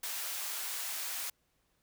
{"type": "high-pass noise", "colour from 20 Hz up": "white", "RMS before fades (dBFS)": -38, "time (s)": [0.03, 1.3], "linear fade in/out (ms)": 5, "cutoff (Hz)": 730, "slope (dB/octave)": 12, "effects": ["pink hiss -75 dBFS RMS until 1.82 s"]}